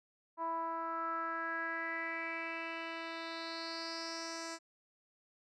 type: tone with low-pass filter sweep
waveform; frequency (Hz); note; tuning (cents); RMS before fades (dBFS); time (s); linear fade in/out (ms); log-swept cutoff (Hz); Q
10% pulse; 329.6; E4; 0; -40; 0.37-4.59; 50; 940 to 6800; 5.1
effects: none